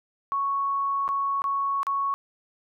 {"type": "tone with dropouts", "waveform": "sine", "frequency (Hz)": 1108.7, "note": "C#6", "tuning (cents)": 0, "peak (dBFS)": -23, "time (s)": [0.32, 2.14], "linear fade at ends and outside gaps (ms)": 0, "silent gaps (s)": [[1.079, 1.089], [1.419, 1.441], [1.831, 1.868]], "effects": []}